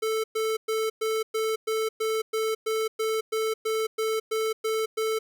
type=tone bursts; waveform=square; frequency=440.2 Hz; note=A4; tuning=1 cent sharp; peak=-25 dBFS; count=16; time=0.02-5.19 s; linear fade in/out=10 ms; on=220 ms; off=110 ms; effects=none